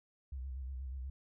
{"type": "tone with vibrato", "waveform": "sine", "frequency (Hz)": 65.41, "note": "C2", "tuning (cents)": 0, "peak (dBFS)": -39, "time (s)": [0.32, 1.1], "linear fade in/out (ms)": 5, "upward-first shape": "square", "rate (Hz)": 8.3, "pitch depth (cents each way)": 63, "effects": []}